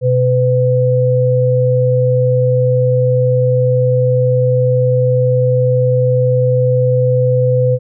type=tone pair together; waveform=sine; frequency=126 / 504 Hz; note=B2 / B4; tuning=+35 / +35 cents; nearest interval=2 octaves; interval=2400 cents; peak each=-12 dBFS; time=0.01-7.79 s; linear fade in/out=50 ms; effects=none